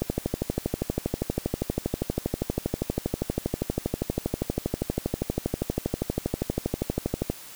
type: click train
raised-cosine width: 2 ms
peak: -11 dBFS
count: 92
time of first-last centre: 0.02-7.3 s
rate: 12.5 Hz
effects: white hiss -44 dBFS RMS until 7.55 s